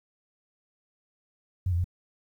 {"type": "tone with pitch steps", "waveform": "sine", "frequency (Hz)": [92.3, 85.6, 89.2], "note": ["F#2", "F2", "F2"], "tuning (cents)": [-4, -34, 37], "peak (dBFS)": -23, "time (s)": [1.66, 1.843], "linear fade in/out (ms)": 5, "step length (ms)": 61, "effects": ["10-bit"]}